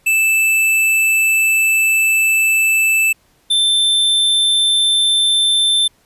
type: tone pair in turn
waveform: square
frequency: 2637 / 3552 Hz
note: E7 / A7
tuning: 0 / +16 cents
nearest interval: perfect fourth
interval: 516 cents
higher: second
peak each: -12 dBFS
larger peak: neither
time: 0.06-3.13 / 3.5-5.88 s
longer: first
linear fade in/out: 10 ms
effects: pink hiss -56 dBFS RMS until 6.05 s + resampled to 32000 Hz